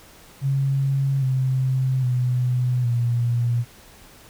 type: tone with pitch steps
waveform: sine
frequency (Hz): 136.7 / 130.68 / 124.92 / 119.42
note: C#3 / C3 / B2 / A#2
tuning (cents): -24 / -2 / +20 / +42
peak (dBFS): -18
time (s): 0.41-3.65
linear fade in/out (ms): 50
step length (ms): 810
effects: pink hiss -48 dBFS RMS until 4.29 s